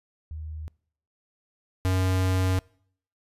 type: tone pair in turn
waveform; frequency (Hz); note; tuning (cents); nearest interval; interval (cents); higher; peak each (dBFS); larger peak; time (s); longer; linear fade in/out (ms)
sine / square; 77.78 / 93.2; D#2 / F#2; 0 / +13; minor third; 313; second; -33 / -22; second; 0.31-0.68 / 1.85-2.59; second; 0
effects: noise-tail reverb RT60 0.6 s tail -25 dB re dry + resampled to 32000 Hz